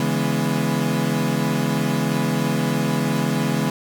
35% pulse chord, C# minor seventh, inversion none, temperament equal with one note detuned, 141.67 / 164.81 / 207.7 / 246.9 Hz, C#3 / E3 / G#3 / B3, +38 / 0 / 0 / 0 cents, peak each -23 dBFS, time 0-3.7 s, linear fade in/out 2 ms, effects none

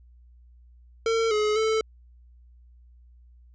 square tone with pitch steps, 453.1 / 423.8 / 439.8 Hz, A#4 / G#4 / A4, -49 / +35 / -1 cents, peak -22 dBFS, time 1.06-1.81 s, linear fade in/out 2 ms, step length 250 ms, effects added 60 Hz sine -50 dBFS peak until 3.54 s + resampled to 16000 Hz

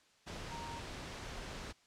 sine tone in noise, 932.3 Hz, A#5, in tune, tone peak -45 dBFS, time 0.5-0.8 s, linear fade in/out 20 ms, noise pink, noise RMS -45 dBFS, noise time 0.26-1.73 s, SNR -3 dB, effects white hiss -68 dBFS RMS until 1.86 s + low-pass 6000 Hz 12 dB/octave

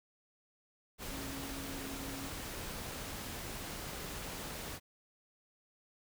sine tone in noise, 273 Hz, C#4, 26 cents flat, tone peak -45 dBFS, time 1.07-2.3 s, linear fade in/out 50 ms, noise pink, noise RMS -43 dBFS, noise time 0.98-4.8 s, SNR -5 dB, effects none

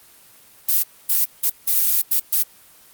violet noise bursts at uneven times, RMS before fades -17 dBFS, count 6, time 0.68-0.83 / 1.09-1.25 / 1.43-1.5 / 1.67-2.02 / 2.11-2.2 / 2.32-2.43 s, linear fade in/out 10 ms, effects white hiss -49 dBFS RMS until 2.93 s + Opus 24 kbps

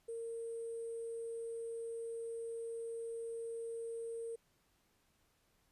sine tone with sample-and-hold, 460 Hz, A#4, 23 cents flat, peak -40 dBFS, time 0.08-4.36 s, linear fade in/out 10 ms, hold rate 8820 Hz, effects pink hiss -75 dBFS RMS until 5.71 s + resampled to 32000 Hz

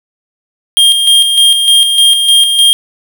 square tone with tremolo, 3216 Hz, G7, 44 cents sharp, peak -4 dBFS, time 0.77-2.73 s, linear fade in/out 0 ms, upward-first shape square, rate 3.3 Hz, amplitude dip 45%, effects none

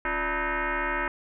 sine tone with frequency modulation, 275 Hz, C#4, 14 cents flat, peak -25 dBFS, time 0.05-1.08 s, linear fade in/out 2 ms, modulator 312 Hz, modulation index 6.1, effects none

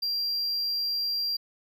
triangle tone, 4747 Hz, D8, 18 cents sharp, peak -25 dBFS, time 0.02-1.37 s, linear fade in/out 10 ms, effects none

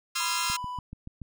10% pulse chord, F minor seventh, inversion second, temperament equal with one note detuned, 1046.5 / 1244.5 / 1367.4 / 1661.2 Hz, C6 / Eb6 / F6 / Ab6, 0 / 0 / -37 / 0 cents, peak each -25 / -26 / -22 / -28 dBFS, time 0.15-0.57 s, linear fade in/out 10 ms
triangle tone, 992 Hz, B5, 7 cents sharp, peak -31 dBFS, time 0.2-0.79 s, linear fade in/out 2 ms
click train, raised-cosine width 5 ms, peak -27 dBFS, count 6, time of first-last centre 0.5-1.217 s, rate 6.97 Hz
effects none

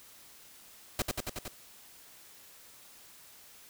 pink noise with echo, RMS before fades -30 dBFS, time 0.99-1.02 s, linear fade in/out 2 ms, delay 92 ms, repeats 5, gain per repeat -2 dB, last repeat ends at 1.48 s, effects white hiss -55 dBFS RMS until 3.69 s

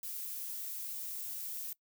violet noise, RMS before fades -41 dBFS, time 0.03-1.73 s, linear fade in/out 2 ms, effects noise-tail reverb RT60 0.1 s tail -22 dB re dry

